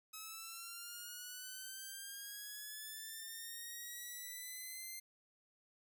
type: linear sweep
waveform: 5% pulse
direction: up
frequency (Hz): 1279 to 2093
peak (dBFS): -36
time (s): 0.13-5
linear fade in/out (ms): 10
effects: none